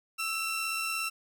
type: tone pair together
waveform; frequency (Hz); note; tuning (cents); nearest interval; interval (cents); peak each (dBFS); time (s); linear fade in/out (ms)
sawtooth; 1318.5 / 2714; E6 / E7; 0 / +50; octave; 1250; -31 / -29; 0.18-1.1; 20
effects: none